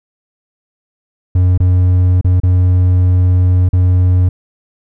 triangle tone with dropouts, 90.8 Hz, F#2, 32 cents flat, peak -5 dBFS, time 1.35-4.29 s, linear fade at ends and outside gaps 5 ms, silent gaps 1.577-1.601 / 2.212-2.245 / 2.401-2.433 / 3.69-3.731 s, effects none

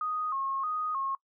sine tone with vibrato, 1161 Hz, D6, 20 cents flat, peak -29 dBFS, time 0.01-1.15 s, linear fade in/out 2 ms, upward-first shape square, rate 1.6 Hz, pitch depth 120 cents each way, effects noise-tail reverb RT60 0.1 s tail -21 dB re dry

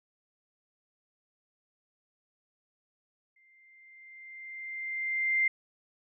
sine tone with exponential growth, 2093 Hz, C7, in tune, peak -22 dBFS, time 3.36-5.48 s, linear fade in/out 5 ms, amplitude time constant 460 ms, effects none

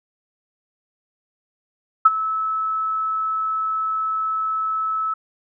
sine tone with ADSR envelope, 1302 Hz, E6, 22 cents flat, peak -5 dBFS, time 2.05-5.14 s, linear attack 9 ms, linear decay 30 ms, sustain -15 dB, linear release 7 ms, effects none

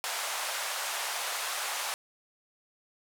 pink band-pass noise, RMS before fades -34 dBFS, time 0.04-1.94 s, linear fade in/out 0 ms, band 680 to 13000 Hz, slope 24 dB/octave, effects none

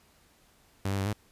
sawtooth tone with pitch steps, 97.7 / 98.7 / 97.1 / 104.5 Hz, G2 / G2 / G2 / G#2, -5 / +12 / -16 / +11 cents, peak -24 dBFS, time 0.85-1.13 s, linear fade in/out 5 ms, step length 70 ms, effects pink hiss -63 dBFS RMS until 1.31 s + resampled to 32000 Hz

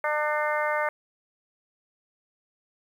harmonic tone, 300 Hz, D4, 37 cents sharp, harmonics 2 / 3 / 4 / 5 / 6 / 7, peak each -28 / -30 / -31 / -32 / -33 / -33 dBFS, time 0.04-0.89 s, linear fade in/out 2 ms, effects 9-bit

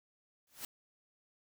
white noise with exponential growth, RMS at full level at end -39 dBFS, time 0.47-0.65 s, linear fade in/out 1 ms, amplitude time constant 38 ms, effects none

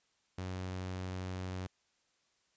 sawtooth tone, 92.5 Hz, F#2, in tune, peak -34 dBFS, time 0.38-1.67 s, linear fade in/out 5 ms, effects white hiss -75 dBFS RMS until 2.56 s + resampled to 16000 Hz

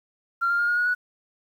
sine tone with pitch steps, 1380 / 1397.6 / 1415.5 / 1433.6 / 1452 / 1470.5 Hz, F6 / F6 / F6 / F6 / F#6 / F#6, -21 / +1 / +23 / +45 / -33 / -11 cents, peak -19 dBFS, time 0.41-0.95 s, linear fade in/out 20 ms, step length 90 ms, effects tanh soft clip ceiling -15 dBFS + 9-bit

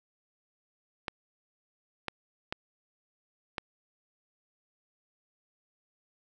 clicks, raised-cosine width 0.3 ms, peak -16 dBFS, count 4, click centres 1.082 / 2.083 / 2.525 / 3.582 s, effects none

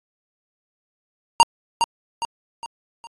square tone with echo, 932.3 Hz, A#5, in tune, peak -9 dBFS, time 1.4-1.43 s, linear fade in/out 0 ms, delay 410 ms, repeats 4, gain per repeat -7 dB, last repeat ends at 3.07 s, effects AAC 32 kbps

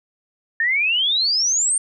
sine exponential sweep, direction up, 1777 to 8980 Hz, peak -16 dBFS, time 0.6-1.78 s, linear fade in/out 2 ms, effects none

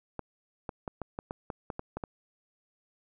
clicks, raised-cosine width 1 ms, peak -21 dBFS, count 11, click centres 0.193 / 0.692 / 0.878 / 1.017 / 1.189 / 1.309 / 1.502 / 1.702 / 1.794 / 1.97 / 2.038 s, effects none

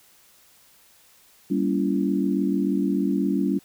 sine chord, G diminished seventh, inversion none, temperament just, 196 / 235.2 / 282.2 / 338.7 Hz, G3 / Bb3 / Db4 / Fb4, 0 / +16 / +31 / +47 cents, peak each -24 / -29 / -24 / -28 dBFS, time 1.5-3.59 s, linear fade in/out 10 ms, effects white hiss -56 dBFS RMS until 3.64 s

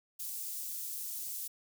white high-pass noise, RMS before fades -40 dBFS, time 0.19-1.48 s, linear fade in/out 10 ms, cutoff 7300 Hz, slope 12 dB/octave, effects none

